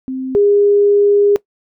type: tone pair in turn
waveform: sine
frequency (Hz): 261.1 / 407.6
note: C4 / G#4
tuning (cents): -3 / -32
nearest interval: minor sixth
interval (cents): 771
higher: second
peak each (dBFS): -19 / -8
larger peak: second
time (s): 0.08-0.35 / 0.35-1.36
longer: second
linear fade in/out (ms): 0
effects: noise-tail reverb RT60 0.1 s tail -20 dB re dry